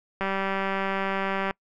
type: click train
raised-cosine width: 0.5 ms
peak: -13 dBFS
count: 253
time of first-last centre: 0.21-1.509 s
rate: 194 Hz
effects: noise-tail reverb RT60 0.1 s tail -26 dB re dry